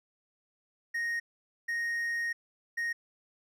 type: tone bursts at uneven times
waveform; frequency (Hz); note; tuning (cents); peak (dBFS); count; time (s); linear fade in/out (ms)
triangle; 1864.7; A#6; 0; -28; 3; 0.94-1.2 / 1.68-2.33 / 2.77-2.93; 10
effects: none